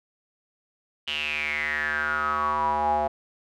square tone with band-pass filter sweep, 75.2 Hz, D2, 42 cents sharp, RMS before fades -26 dBFS, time 1.07-3.08 s, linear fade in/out 10 ms, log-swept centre 3000 to 730 Hz, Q 9.5, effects none

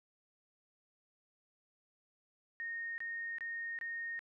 sine tone bursts, 1850 Hz, A#6, 14 cents flat, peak -38 dBFS, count 4, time 2.6-4.192 s, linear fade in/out 0 ms, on 380 ms, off 24 ms, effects none

